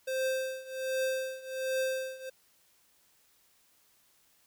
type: tone with tremolo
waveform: square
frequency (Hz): 523.3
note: C5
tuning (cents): 0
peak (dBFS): -28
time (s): 0.07-2.3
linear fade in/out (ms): 10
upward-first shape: triangle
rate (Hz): 1.3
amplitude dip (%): 90
effects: white hiss -67 dBFS RMS until 4.46 s